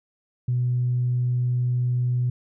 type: tone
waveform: sine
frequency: 123.6 Hz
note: B2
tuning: 2 cents sharp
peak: -19 dBFS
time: 0.48-2.3 s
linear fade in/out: 5 ms
effects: tanh soft clip ceiling -15 dBFS